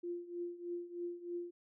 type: tone with tremolo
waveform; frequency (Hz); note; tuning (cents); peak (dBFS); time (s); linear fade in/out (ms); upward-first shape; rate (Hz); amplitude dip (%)
sine; 348.4; F4; -4; -36; 0.03-1.51; 10; triangle; 3.2; 85
effects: none